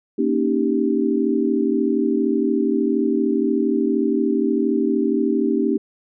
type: chord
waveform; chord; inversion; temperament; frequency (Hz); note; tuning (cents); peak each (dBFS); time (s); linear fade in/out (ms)
sine; Eb dominant seventh; second; equal with one note detuned; 233.1 / 277.2 / 310.2 / 392; Bb3 / Db4 / Eb4 / G4; 0 / 0 / -5 / 0; -22; 0.18-5.78; 10
effects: none